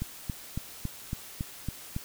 click train, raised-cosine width 5 ms, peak -19 dBFS, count 8, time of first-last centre 0.02-1.964 s, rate 3.6 Hz, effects white hiss -46 dBFS RMS until 2.04 s

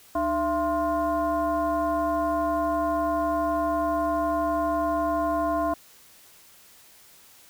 sine tone with frequency modulation, 675 Hz, E5, 41 cents sharp, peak -22 dBFS, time 0.15-5.74 s, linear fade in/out 5 ms, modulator 373 Hz, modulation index 1.1, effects white hiss -53 dBFS RMS until 7.49 s

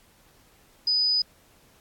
sine tone, 4980 Hz, D#8, 1 cent sharp, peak -20 dBFS, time 0.87-1.22 s, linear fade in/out 5 ms, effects pink hiss -59 dBFS RMS until 1.8 s + AAC 64 kbps

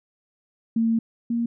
sine tone pair in turn, 227.2 / 234.1 Hz, A#3 / A#3, -44 / +8 cents, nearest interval minor second, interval 52 cents, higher second, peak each -18 / -21 dBFS, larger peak first, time 0.76-0.99 / 1.3-1.46 s, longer first, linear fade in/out 5 ms, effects none

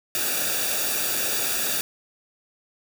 white noise with comb filter, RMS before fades -25 dBFS, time 0.15-1.81 s, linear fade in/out 0 ms, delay 0.96 ms, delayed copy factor -0.7, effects none

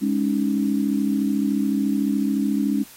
sine chord, Ab suspended fourth, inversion none, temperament equal, 207.7 / 277.2 / 311.1 Hz, Ab3 / Db4 / Eb4, 0 / 0 / 0 cents, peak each -22 / -22 / -27 dBFS, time 0.01-2.84 s, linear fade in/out 20 ms, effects white hiss -46 dBFS RMS until 2.96 s + AAC 48 kbps

